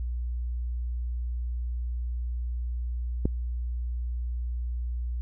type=click; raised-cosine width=3 ms; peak=-12 dBFS; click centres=3.255 s; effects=added 60 Hz sine -28 dBFS peak until 5.21 s